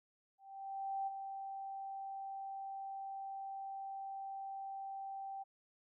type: tone with ADSR envelope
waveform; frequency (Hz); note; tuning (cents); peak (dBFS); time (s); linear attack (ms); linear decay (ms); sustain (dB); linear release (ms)
sine; 781; G5; -7; -35; 0.38-5.44; 690; 22; -7; 20
effects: none